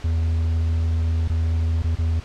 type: tone with dropouts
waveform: triangle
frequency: 81.7 Hz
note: E2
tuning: 15 cents flat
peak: -16 dBFS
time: 0.04-2.2 s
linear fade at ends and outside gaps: 5 ms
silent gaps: 1.278-1.297 / 1.822-1.841 / 1.954-1.986 s
effects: pink hiss -42 dBFS RMS until 2.24 s + low-pass 5000 Hz 12 dB/octave

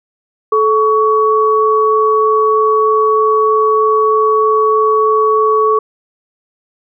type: tone pair together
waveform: sine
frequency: 433.7 / 1124.2 Hz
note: A4 / C#6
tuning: -25 / +24 cents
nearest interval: octave + major third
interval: 1649 cents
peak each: -11 dBFS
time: 0.52-5.79 s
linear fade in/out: 5 ms
effects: none

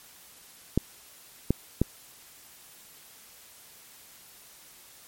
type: clicks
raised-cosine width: 3 ms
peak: -8 dBFS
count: 3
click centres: 0.776 / 1.506 / 1.816 s
effects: white hiss -52 dBFS RMS until 5.07 s + MP3 64 kbps

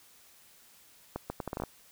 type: accelerating click train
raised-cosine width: 1 ms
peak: -20 dBFS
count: 9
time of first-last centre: 1.16-1.637 s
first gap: 140 ms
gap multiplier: 0.73
effects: white hiss -59 dBFS RMS until 1.91 s

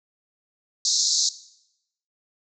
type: band-pass noise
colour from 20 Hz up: white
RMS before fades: -22 dBFS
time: 0.85-1.29 s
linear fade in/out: 2 ms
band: 3900 to 7100 Hz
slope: 96 dB/octave
effects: noise-tail reverb RT60 0.8 s tail -17 dB re dry

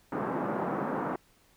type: band-pass noise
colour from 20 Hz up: pink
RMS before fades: -32 dBFS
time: 0.12-1.16 s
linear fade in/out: 5 ms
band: 170 to 1300 Hz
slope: 24 dB/octave
effects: pink hiss -64 dBFS RMS until 1.56 s

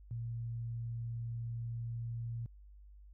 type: tone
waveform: sine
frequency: 116.6 Hz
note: A#2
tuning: 1 cent sharp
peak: -37 dBFS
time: 0.11-2.46 s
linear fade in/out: 0 ms
effects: added 50 Hz sine -53 dBFS peak until 3.13 s

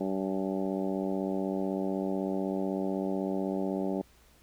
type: harmonic tone with a mistuned harmonic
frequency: 96 Hz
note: G2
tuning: 36 cents flat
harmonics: 2 / 3 / 4 / 5 / 6 / 7 / 8 / 9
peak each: -33 / -34 / -35 / -42 / -38 / -42 / -45 / -47 dBFS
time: 0-4.02 s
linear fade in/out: 10 ms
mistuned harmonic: 8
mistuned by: +40 cents
effects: added 60 Hz sine -62 dBFS peak until 4.42 s + pink hiss -62 dBFS RMS until 4.42 s

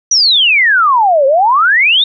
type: exponential two-way sweep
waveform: sine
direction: down then up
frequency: 6020 to 523.3 to 3762 Hz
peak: -6 dBFS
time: 0.11-2.04 s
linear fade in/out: 5 ms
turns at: 1.26 s
effects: none

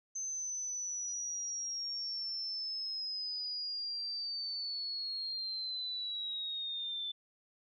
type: linear sweep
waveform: sine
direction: down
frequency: 6220 to 3514 Hz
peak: -36 dBFS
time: 0.15-7.12 s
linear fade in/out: 10 ms
effects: none

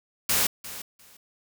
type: noise with echo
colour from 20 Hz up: white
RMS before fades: -23 dBFS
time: 0.29-0.47 s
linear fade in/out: 5 ms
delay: 350 ms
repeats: 2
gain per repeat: -15 dB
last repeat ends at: 1.17 s
effects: none

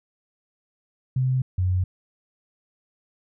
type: tone pair in turn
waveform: sine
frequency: 129.4 / 91.68 Hz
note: C3 / F#2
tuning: -19 / -15 cents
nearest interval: tritone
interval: 596 cents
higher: first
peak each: -19 dBFS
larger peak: neither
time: 1.16-1.42 / 1.58-1.84 s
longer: neither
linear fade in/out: 5 ms
effects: none

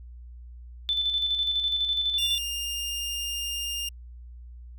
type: tone with tremolo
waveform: sine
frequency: 3520 Hz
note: A7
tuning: in tune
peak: -22 dBFS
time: 0.89-2.38 s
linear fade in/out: 0 ms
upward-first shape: square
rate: 12 Hz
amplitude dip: 40%
type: tone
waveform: sawtooth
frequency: 2811 Hz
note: F7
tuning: 11 cents sharp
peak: -26 dBFS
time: 2.18-3.89 s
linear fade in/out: 5 ms
effects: added 60 Hz sine -41 dBFS peak until 4.78 s

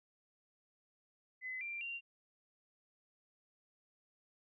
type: tone with pitch steps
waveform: sine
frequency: 2026 / 2368 / 2768 Hz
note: B6 / D7 / F7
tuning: +44 / +14 / -16 cents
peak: -40 dBFS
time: 1.41-2.01 s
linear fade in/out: 50 ms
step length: 200 ms
effects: none

